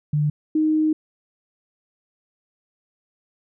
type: tone pair in turn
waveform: sine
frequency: 148.9 / 310.8 Hz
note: D3 / D#4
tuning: +24 / -2 cents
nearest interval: octave + minor second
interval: 1274 cents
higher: second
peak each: -17 / -16 dBFS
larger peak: second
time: 0.13-0.3 / 0.55-0.93 s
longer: second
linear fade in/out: 5 ms
effects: none